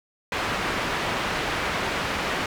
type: low-pass noise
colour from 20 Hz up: white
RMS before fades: -27 dBFS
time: 0.32-2.46 s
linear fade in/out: 2 ms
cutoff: 2100 Hz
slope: 12 dB/octave
effects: none